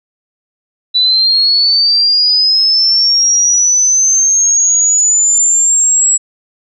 sine linear sweep, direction up, 3951 to 7760 Hz, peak -7 dBFS, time 0.94-6.18 s, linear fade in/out 20 ms, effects none

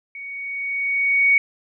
sine tone with level ramp, 2236 Hz, C#7, 14 cents sharp, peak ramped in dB -32 to -11 dBFS, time 0.15-1.38 s, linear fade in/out 2 ms, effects none

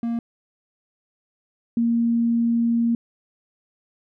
triangle / sine tone pair in turn, 233.1 / 233.1 Hz, A#3 / A#3, 0 / 0 cents, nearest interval unison, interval 0 cents, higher neither, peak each -20 / -17 dBFS, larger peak second, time 0.03-0.19 / 1.77-2.95 s, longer second, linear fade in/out 2 ms, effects none

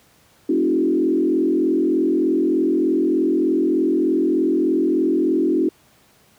sine tone with frequency modulation, 320 Hz, D#4, 49 cents sharp, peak -15 dBFS, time 0.49-5.69 s, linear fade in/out 5 ms, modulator 43.3 Hz, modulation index 1.4, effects pink hiss -55 dBFS RMS until 6.38 s + high-pass 80 Hz 12 dB/octave

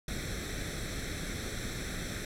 pink noise with comb filter, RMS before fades -37 dBFS, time 0.08-2.25 s, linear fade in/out 2 ms, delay 0.52 ms, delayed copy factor +0.75, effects low-pass 10000 Hz 12 dB/octave

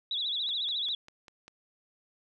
sine tone with vibrato, 3629 Hz, A#7, 47 cents flat, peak -29 dBFS, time 0.11-0.95 s, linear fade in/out 2 ms, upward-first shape sine, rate 14 Hz, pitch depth 150 cents each way
click train, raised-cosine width 0.2 ms, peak -32 dBFS, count 6, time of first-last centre 0.49-1.48 s, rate 5.05 Hz
effects none

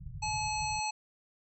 white low-pass noise, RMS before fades -43 dBFS, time 0-0.8 s, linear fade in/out 10 ms, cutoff 160 Hz, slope 96 dB/octave
harmonic tone, 856 Hz, A5, 48 cents flat, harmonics 1 / 3 / 5 / 7 / 9, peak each -33 / -38 / -40 / -41 / -43 dBFS, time 0.22-0.91 s, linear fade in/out 10 ms
effects none

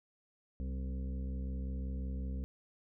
harmonic tone with a mistuned harmonic, 65.41 Hz, C2, in tune, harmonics 1 / 2 / 3 / 4 / 6 / 7 / 8, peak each -36 / -49 / -45 / -49 / -62 / -57 / -59 dBFS, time 0.6-2.44 s, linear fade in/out 0 ms, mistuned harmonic 3, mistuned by -42 cents, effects none

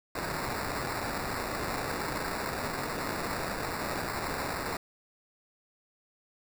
white noise with sample-and-hold, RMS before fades -34 dBFS, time 0.15-4.77 s, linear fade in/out 5 ms, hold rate 3150 Hz, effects none

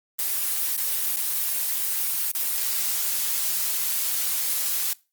blue noise with dropouts, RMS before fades -25 dBFS, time 0.19-4.93 s, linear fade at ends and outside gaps 0 ms, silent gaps 0.765-0.778 / 1.16-1.169 / 2.314-2.35 s, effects noise-tail reverb RT60 0.3 s tail -23 dB re dry + Opus 24 kbps

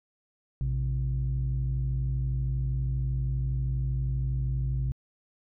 sine tone pair together, 58.27 / 130.81 Hz, A#1 / C3, 0 / 0 cents, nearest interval octave + major second, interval 1400 cents, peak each -27 dBFS, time 0.61-4.92 s, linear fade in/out 0 ms, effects tanh soft clip ceiling -21 dBFS

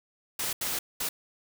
white noise bursts at uneven times, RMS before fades -31 dBFS, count 3, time 0.39-0.53 / 0.61-0.79 / 1-1.09 s, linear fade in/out 5 ms, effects none

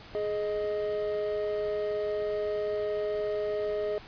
triangle tone pair together, 419.6 / 622.3 Hz, G#4 / D#5, +18 / 0 cents, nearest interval perfect fifth, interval 682 cents, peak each -28 / -30 dBFS, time 0.15-3.98 s, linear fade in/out 0 ms, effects pink hiss -48 dBFS RMS until 4.07 s + resampled to 11025 Hz

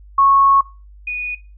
sine tone pair in turn, 1100 / 2469 Hz, C#6 / D#7, -14 / -14 cents, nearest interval octave + major second, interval 1400 cents, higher second, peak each -9 / -20 dBFS, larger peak first, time 0.18-0.61 / 1.07-1.35 s, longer first, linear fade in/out 5 ms, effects noise-tail reverb RT60 0.3 s tail -20 dB re dry + added 50 Hz sine -39 dBFS peak until 1.57 s

